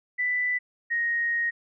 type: tone pair in turn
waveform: sine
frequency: 1986 / 1871.4 Hz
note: B6 / A#6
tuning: +9 / +6 cents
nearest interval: minor second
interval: 103 cents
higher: first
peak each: -23 dBFS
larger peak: neither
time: 0.18-0.59 / 0.9-1.51 s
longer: second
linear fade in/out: 20 ms
effects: none